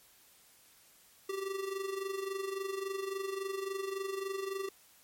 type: tone with amplitude modulation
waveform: square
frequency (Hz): 389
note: G4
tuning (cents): -13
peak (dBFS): -33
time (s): 1.29-4.69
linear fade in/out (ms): 5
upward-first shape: sine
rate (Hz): 23.6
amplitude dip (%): 65
effects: white hiss -62 dBFS RMS until 5.03 s + MP3 64 kbps